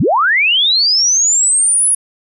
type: linear sweep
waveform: sine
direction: up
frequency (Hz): 92.6 to 10490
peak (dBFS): -9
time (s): 0-1.95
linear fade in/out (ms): 5
effects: none